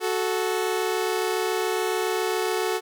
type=tone pair together; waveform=sawtooth; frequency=370 / 437.2 Hz; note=F#4 / A4; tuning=0 / -11 cents; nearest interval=minor third; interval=289 cents; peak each=-22 dBFS; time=0-2.81 s; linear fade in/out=50 ms; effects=none